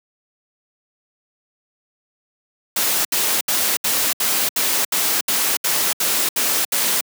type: noise bursts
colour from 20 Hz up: white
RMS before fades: -19 dBFS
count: 12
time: 2.76-7.01 s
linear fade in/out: 5 ms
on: 290 ms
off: 70 ms
effects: high-pass 200 Hz 12 dB/octave